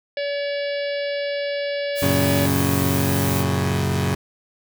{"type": "harmonic tone", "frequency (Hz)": 570, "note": "C#5", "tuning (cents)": 48, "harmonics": [1, 3, 4, 5, 6, 7, 8, 9], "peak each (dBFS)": [-23, -33, -35, -37, -39, -40, -41, -42], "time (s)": [0.17, 2.46], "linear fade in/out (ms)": 2}
{"type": "noise", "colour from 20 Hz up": "blue", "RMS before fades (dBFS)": -29, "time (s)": [1.95, 3.45], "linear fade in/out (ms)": 50}
{"type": "chord", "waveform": "20% pulse", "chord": "F# major", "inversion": "none", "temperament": "equal with one note detuned", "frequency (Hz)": [92.5, 114.87, 138.59], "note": ["F#2", "A#2", "C#3"], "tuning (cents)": [0, -25, 0], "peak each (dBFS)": [-17, -22, -17], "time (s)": [2.02, 4.15], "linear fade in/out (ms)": 5}
{"effects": []}